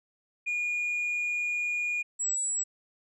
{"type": "tone pair in turn", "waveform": "sine", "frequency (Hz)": [2436, 7799], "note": ["D#7", "B8"], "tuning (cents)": [-37, -23], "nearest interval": "octave + minor sixth", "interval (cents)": 2014, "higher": "second", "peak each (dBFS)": [-25, -25], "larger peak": "neither", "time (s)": [[0.46, 2.03], [2.19, 2.64]], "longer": "first", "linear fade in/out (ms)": 20, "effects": ["tanh soft clip ceiling -26 dBFS"]}